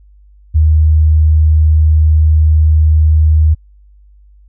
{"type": "tone", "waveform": "sine", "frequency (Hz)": 77.78, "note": "D#2", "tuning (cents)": 0, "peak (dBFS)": -5, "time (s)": [0.54, 3.55], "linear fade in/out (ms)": 20, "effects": ["added 50 Hz sine -40 dBFS peak until 4.48 s"]}